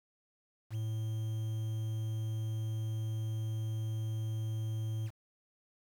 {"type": "tone with quantisation", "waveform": "triangle", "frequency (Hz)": 110, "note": "A2", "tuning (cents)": 0, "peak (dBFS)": -31, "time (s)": [0.7, 5.11], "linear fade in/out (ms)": 50, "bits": 9, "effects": []}